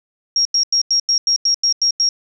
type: tone bursts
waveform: sine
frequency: 5588 Hz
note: F8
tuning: in tune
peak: -12 dBFS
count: 10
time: 0.36-2.09 s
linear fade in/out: 2 ms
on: 92 ms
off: 90 ms
effects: none